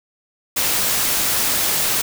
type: noise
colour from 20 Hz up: white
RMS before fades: -19 dBFS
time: 0.56-2.02 s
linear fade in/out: 10 ms
effects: none